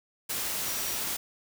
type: tone in noise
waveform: sine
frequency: 5740 Hz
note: F8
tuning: 47 cents sharp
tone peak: -41 dBFS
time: 0.65-0.97 s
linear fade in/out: 10 ms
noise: white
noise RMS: -32 dBFS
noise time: 0.29-1.17 s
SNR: -12 dB
effects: none